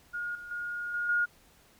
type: tone with level steps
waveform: sine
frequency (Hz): 1430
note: F6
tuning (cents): +41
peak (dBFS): -32 / -41 / -33 / -29 / -24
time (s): 0.13-1.26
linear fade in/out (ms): 20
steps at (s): 0.35 / 0.51 / 0.94 / 1.09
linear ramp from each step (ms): 2
effects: pink hiss -61 dBFS RMS until 1.79 s